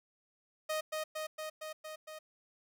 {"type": "tone with echo", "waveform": "sawtooth", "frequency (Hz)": 622.3, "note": "D#5", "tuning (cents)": 0, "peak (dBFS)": -29, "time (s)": [0.69, 0.81], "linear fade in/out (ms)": 10, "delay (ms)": 230, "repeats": 6, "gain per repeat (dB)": -2, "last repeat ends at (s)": 2.19, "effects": []}